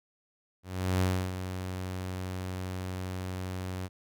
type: tone with ADSR envelope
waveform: sawtooth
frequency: 92.5 Hz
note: F#2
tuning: in tune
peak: -20 dBFS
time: 0.63-3.89 s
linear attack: 380 ms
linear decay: 300 ms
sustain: -10 dB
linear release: 38 ms
effects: none